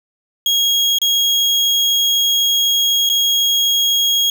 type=tone with dropouts; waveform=35% pulse; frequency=3288 Hz; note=G#7; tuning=18 cents flat; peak=-11 dBFS; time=0.46-4.3 s; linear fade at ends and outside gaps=2 ms; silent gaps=0.986-1.016 / 3.092-3.098 s; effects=none